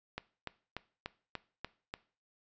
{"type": "click train", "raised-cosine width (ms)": 0.3, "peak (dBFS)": -22, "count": 7, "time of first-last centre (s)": [0.18, 1.94], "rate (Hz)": 3.41, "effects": ["noise-tail reverb RT60 0.4 s tail -19 dB re dry", "resampled to 16000 Hz"]}